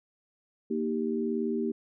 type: chord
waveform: sine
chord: Eb major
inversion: second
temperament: equal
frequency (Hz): 233.1 / 311.1 / 392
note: Bb3 / Eb4 / G4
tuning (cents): 0 / 0 / 0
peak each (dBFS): -30 / -34 / -31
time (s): 0.7-1.72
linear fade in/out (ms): 10
effects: none